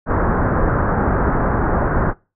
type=low-pass noise; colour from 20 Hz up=pink; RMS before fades=-17 dBFS; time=0.06-2.14 s; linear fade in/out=50 ms; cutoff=1600 Hz; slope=48 dB/octave; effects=noise-tail reverb RT60 0.3 s tail -23 dB re dry